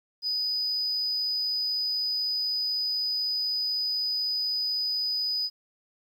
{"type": "tone", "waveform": "sine", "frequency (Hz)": 4978, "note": "D#8", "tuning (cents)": 0, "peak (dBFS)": -24, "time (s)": [0.22, 5.5], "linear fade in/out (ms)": 50, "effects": ["tanh soft clip ceiling -23 dBFS", "10-bit"]}